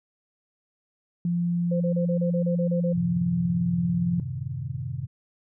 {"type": "tone", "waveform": "sine", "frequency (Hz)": 173.1, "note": "F3", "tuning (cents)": -15, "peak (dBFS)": -22, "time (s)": [1.25, 4.2], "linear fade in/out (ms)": 2}
{"type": "tone bursts", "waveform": "sine", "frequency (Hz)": 519, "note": "C5", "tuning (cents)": -14, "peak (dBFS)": -26, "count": 10, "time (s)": [1.71, 2.93], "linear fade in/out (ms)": 10, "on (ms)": 95, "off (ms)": 30}
{"type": "chord", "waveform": "sine", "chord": "F# diminished seventh", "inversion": "none", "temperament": "equal", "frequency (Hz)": [92.5, 110, 130.81, 155.56], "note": ["F#2", "A2", "C3", "Eb3"], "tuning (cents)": [0, 0, 0, 0], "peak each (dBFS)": [-37, -37, -31, -37], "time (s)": [2.93, 5.07], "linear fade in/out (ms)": 20}
{"effects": []}